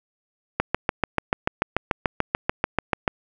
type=click train; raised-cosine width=0.5 ms; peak=-4 dBFS; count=18; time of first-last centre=0.6-3.078 s; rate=6.86 Hz; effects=none